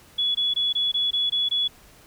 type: tone bursts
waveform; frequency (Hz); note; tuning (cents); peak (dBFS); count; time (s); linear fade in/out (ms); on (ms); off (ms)
sine; 3394; G#7; +37; -20; 8; 0.18-1.68; 10; 170; 20
effects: pink hiss -52 dBFS RMS until 2.06 s